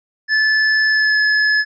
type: tone with pitch glide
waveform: square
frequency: 1737 to 1713.1 Hz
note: A6 to A6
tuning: -23 to -47 cents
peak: -13 dBFS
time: 0.28-1.65 s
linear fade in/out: 50 ms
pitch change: -24 cents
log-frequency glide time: 0.88-1.2 s
effects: resampled to 16000 Hz